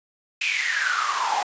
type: noise with high-pass filter sweep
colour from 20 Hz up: pink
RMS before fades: -24 dBFS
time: 0.41-1.43 s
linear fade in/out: 5 ms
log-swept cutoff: 2600 to 770 Hz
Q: 9.1
effects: resampled to 16000 Hz